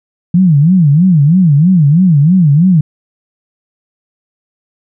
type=tone with vibrato; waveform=sine; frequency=163.2 Hz; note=E3; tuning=17 cents flat; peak=-4 dBFS; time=0.34-2.81 s; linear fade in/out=5 ms; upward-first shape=sine; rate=3.1 Hz; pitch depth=260 cents each way; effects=none